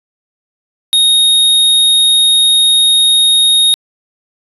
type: tone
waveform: square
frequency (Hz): 3729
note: A#7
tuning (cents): 0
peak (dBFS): -7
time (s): 0.93-3.74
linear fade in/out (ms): 0
effects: resampled to 32000 Hz